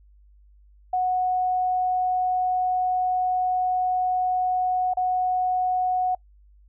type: tone with dropouts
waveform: sine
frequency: 735 Hz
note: F#5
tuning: 12 cents flat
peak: -20 dBFS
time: 0.93-6.15 s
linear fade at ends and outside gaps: 5 ms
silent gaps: 4.937-4.97 s
effects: noise-tail reverb RT60 0.1 s tail -24 dB re dry + added 50 Hz sine -51 dBFS peak until 6.68 s